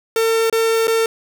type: tone with dropouts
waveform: 45% pulse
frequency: 451.6 Hz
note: A4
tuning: 45 cents sharp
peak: -14 dBFS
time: 0.16-1.06 s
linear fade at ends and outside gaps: 2 ms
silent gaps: 0.499-0.526 / 0.872-0.879 s
effects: none